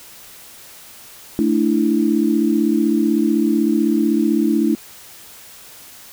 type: chord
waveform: sine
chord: A suspended fourth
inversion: none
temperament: equal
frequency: 220 / 293.7 / 329.6 Hz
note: A3 / D4 / E4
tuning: 0 / 0 / 0 cents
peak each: -18 dBFS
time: 1.39-4.75 s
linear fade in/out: 0 ms
effects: white hiss -41 dBFS RMS until 6.12 s